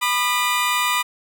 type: tone pair together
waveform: 20% pulse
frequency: 987.8 / 1211.6 Hz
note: B5 / D#6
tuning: 0 / -46 cents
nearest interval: major third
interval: 354 cents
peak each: -16 dBFS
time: 0.01-1.03 s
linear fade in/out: 20 ms
effects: none